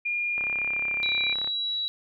sine tone with pitch glide, 2416 to 2373 Hz, D7 to D7, +48 to +17 cents, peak -25 dBFS, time 0.05-1.34 s, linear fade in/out 10 ms, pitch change -31 cents, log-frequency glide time 0.35-1.12 s
click train, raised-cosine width 0.5 ms, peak -24 dBFS, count 38, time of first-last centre 0.38-1.475 s, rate 33.8 Hz
sine tone, 3901 Hz, B7, 22 cents flat, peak -26 dBFS, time 1.03-1.88 s, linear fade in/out 0 ms
effects none

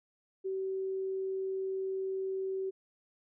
sine tone, 382.3 Hz, G4, 43 cents flat, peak -32 dBFS, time 0.44-2.71 s, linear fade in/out 20 ms, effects none

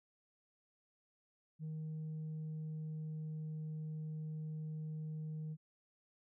sine tone with pitch glide, 156.5 to 155.42 Hz, D#3 to D#3, +10 to -2 cents, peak -38 dBFS, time 1.59-5.57 s, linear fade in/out 50 ms, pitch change -12 cents, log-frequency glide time 1.69-3.66 s, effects tanh soft clip ceiling -39 dBFS

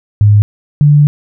sine tone pair in turn, 103.83 / 146.84 Hz, G#2 / D3, 0 / 0 cents, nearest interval tritone, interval 600 cents, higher second, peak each -3 dBFS, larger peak neither, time 0.21-0.42 / 0.81-1.07 s, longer second, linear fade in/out 0 ms, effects none

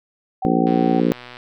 sine tone, 760 Hz, F#5, 46 cents sharp, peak -23 dBFS, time 0.42-1 s, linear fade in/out 5 ms
harmonic tone, 58.27 Hz, A#1, in tune, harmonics 3 / 4 / 5 / 6 / 7 / 8 / 9, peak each -22 / -20 / -20 / -24 / -25 / -26 / -28 dBFS, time 0.45-1.12 s, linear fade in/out 0 ms
click train, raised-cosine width 0.3 ms, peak -21 dBFS, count 87, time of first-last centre 0.67-1.369 s, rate 123 Hz
effects none

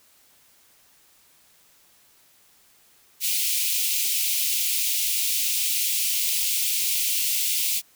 white high-pass noise, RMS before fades -24 dBFS, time 3.2-7.82 s, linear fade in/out 50 ms, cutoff 2300 Hz, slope 48 dB/octave, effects white hiss -58 dBFS RMS until 7.95 s

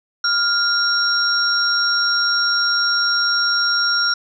sine tone cluster, 1402 / 3971 / 5560 Hz, F6 / B7 / F8, +6 / +9 / -9 cents, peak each -18 / -27 / -18 dBFS, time 0.24-4.14 s, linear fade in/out 5 ms, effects none

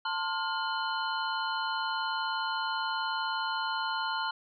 sine tone cluster, 891 / 1050 / 1416 / 3013 / 4173 Hz, A5 / C6 / F6 / F#7 / C8, +22 / +6 / +23 / +31 / -5 cents, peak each -34 / -36 / -34 / -39 / -40 dBFS, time 0.05-4.31 s, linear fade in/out 5 ms, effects none

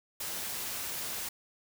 white noise, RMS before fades -37 dBFS, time 0.2-1.29 s, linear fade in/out 5 ms, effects none

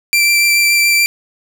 sawtooth tone with vibrato, 2349 Hz, D7, in tune, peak -6 dBFS, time 0.13-1.06 s, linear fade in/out 0 ms, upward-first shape triangle, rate 7 Hz, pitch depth 13 cents each way, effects none

